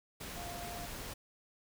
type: tone in noise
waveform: sine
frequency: 698.5 Hz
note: F5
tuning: in tune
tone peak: -45 dBFS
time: 0.36-0.87 s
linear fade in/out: 10 ms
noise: pink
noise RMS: -44 dBFS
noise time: 0.2-1.14 s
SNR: -4 dB
effects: none